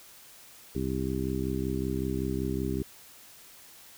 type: harmonic tone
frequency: 65.3 Hz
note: C2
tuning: 3 cents flat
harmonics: 1 / 2 / 3 / 4 / 5 / 6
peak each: -35 / -35 / -35 / -35 / -35 / -35 dBFS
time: 0.75-2.83 s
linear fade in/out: 5 ms
effects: white hiss -52 dBFS RMS until 3.97 s